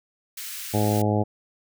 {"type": "high-pass noise", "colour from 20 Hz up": "white", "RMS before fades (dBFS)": -35, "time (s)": [0.37, 1.02], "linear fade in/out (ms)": 5, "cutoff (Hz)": 1500, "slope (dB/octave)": 24}
{"type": "harmonic tone", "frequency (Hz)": 105.1, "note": "G#2", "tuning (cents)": 21, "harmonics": [1, 2, 3, 4, 5, 6, 7, 8], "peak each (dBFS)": [-23, -26, -28, -29, -30, -31, -31, -32], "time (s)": [0.73, 1.24], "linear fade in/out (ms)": 20}
{"effects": []}